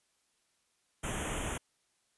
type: band-stop noise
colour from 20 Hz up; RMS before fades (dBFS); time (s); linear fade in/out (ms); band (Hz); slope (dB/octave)
pink; -36; 1.03-1.58; 10; 3400 to 6200; 96
effects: white hiss -75 dBFS RMS until 2.17 s + resampled to 24000 Hz